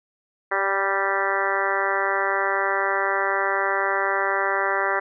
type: harmonic tone with a mistuned harmonic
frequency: 196 Hz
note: G3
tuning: in tune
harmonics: 2 / 3 / 4 / 5 / 6 / 7 / 8 / 9 / 10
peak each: -29 / -29 / -29 / -29 / -29 / -29 / -29 / -29 / -29 dBFS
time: 0.51-5 s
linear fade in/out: 10 ms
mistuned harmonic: 3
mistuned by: -15 cents
effects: none